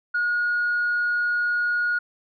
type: tone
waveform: sine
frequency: 1442 Hz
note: F#6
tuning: 45 cents flat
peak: -19 dBFS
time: 0.14-1.99 s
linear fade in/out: 10 ms
effects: tanh soft clip ceiling -17 dBFS